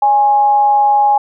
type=tone with amplitude modulation; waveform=sine; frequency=827 Hz; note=G#5; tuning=8 cents flat; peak=-6 dBFS; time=0.02-1.18 s; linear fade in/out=5 ms; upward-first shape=sine; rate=252 Hz; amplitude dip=35%; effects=none